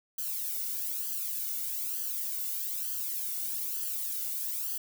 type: noise with flanger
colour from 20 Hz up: violet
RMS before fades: -34 dBFS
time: 0.18-4.78 s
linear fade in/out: 5 ms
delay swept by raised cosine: 0.65 to 1.43 ms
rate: 1.1 Hz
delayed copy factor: +0.8
effects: none